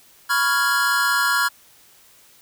square chord, C# dominant seventh, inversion third, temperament equal, 987.8 / 1108.7 / 1396.9 / 1661.2 Hz, B5 / C#6 / E#6 / G#6, 0 / 0 / 0 / 0 cents, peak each -27 / -26 / -21 / -23 dBFS, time 0.29-1.49 s, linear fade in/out 20 ms, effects white hiss -52 dBFS RMS until 2.41 s

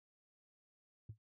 sine tone with exponential decay, 108.4 Hz, A2, 25 cents flat, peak -40 dBFS, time 1.09-1.18 s, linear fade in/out 5 ms, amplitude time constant 18 ms, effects tanh soft clip ceiling -41 dBFS + high-pass 60 Hz 12 dB/octave

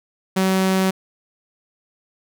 sawtooth tone, 189.3 Hz, F#3, 40 cents sharp, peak -12 dBFS, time 0.36-0.91 s, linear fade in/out 10 ms, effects none

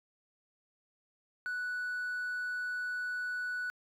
triangle tone, 1480 Hz, F#6, in tune, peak -31 dBFS, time 1.46-3.7 s, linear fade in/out 0 ms, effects tanh soft clip ceiling -28 dBFS

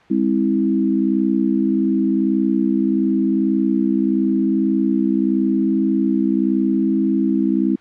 sine tone cluster, 203 / 263.9 / 325.6 Hz, G#3 / C4 / E4, -39 / +15 / -21 cents, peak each -19 dBFS, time 0.1-7.76 s, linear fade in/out 10 ms, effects white hiss -49 dBFS RMS until 7.8 s + low-pass 2000 Hz 12 dB/octave

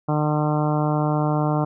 harmonic tone, 150.8 Hz, D3, 46 cents sharp, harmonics 1 / 2 / 3 / 4 / 5 / 6 / 7 / 8 / 9, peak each -21 / -25 / -31 / -28 / -28 / -32 / -32 / -35 / -37 dBFS, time 0.08-1.65 s, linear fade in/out 10 ms, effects none

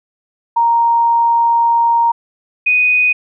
sine tone pair in turn, 932.3 / 2489 Hz, A#5 / D#7, 0 / 0 cents, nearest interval octave + perfect fourth, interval 1700 cents, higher second, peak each -9 dBFS, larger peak neither, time 0.56-2.12 / 2.66-3.13 s, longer first, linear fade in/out 10 ms, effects none

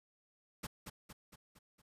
pink noise with echo, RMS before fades -42 dBFS, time 0.63-0.67 s, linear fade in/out 10 ms, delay 230 ms, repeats 5, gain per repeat -5 dB, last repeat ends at 1.82 s, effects resampled to 32000 Hz

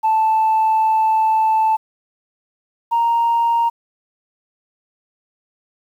sine tone pair in turn, 879 / 931.3 Hz, A5 / A#5, -2 / -2 cents, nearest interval minor second, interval 100 cents, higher second, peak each -11 / -12 dBFS, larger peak first, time 0.03-1.77 / 2.91-3.7 s, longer first, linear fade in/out 20 ms, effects tanh soft clip ceiling -10 dBFS + 8-bit

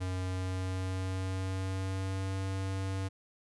square tone with pitch glide, 92.5 to 95.93 Hz, F#2 to G2, 0 to -37 cents, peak -33 dBFS, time 0-3.09 s, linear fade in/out 20 ms, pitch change +63 cents, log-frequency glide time 0.21-2.35 s, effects resampled to 24000 Hz

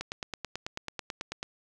click train, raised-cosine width 0.2 ms, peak -17 dBFS, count 14, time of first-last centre 0.01-1.429 s, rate 9.16 Hz, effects none

